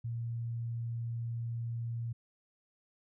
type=tone; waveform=sine; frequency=116.7 Hz; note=A#2; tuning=2 cents sharp; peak=-34 dBFS; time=0.04-2.13 s; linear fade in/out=10 ms; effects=none